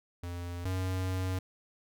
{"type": "tone pair in turn", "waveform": "square", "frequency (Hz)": [87.31, 93.03], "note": ["F2", "F#2"], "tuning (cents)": [0, 10], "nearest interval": "minor second", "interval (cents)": 110, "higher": "second", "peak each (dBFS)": [-37, -31], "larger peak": "second", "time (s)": [[0.23, 0.65], [0.65, 1.39]], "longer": "second", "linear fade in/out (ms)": 5, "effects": []}